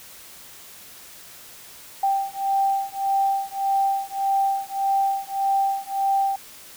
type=beating tone pair; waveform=sine; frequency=784 / 785.7 Hz; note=G5 / G5; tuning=0 / +4 cents; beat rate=1.7 Hz; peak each=-23 dBFS; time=2.03-6.36 s; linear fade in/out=5 ms; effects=white hiss -44 dBFS RMS until 6.76 s